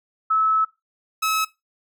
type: tone pair in turn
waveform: sine / sawtooth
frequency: 1300 / 1290.3 Hz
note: E6 / E6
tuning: -24 / -37 cents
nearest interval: unison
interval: 13 cents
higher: first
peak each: -16 dBFS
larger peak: neither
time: 0.3-0.65 / 1.22-1.45 s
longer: first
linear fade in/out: 10 ms
effects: noise-tail reverb RT60 0.2 s tail -18 dB re dry